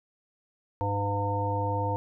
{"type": "harmonic tone", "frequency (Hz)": 101, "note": "G#2", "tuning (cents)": -48, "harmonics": [1, 3, 5, 7, 9], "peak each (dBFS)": [-29, -37, -33, -38, -30], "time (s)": [0.81, 1.96], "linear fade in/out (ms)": 0, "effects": []}